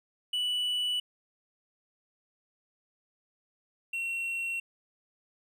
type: tone pair in turn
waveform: triangle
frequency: 2960 / 2727 Hz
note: F#7 / F7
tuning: 0 / -42 cents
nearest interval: minor second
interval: 142 cents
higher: first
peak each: -26 / -29 dBFS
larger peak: first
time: 0.33-1 / 3.93-4.6 s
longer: neither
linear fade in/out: 5 ms
effects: none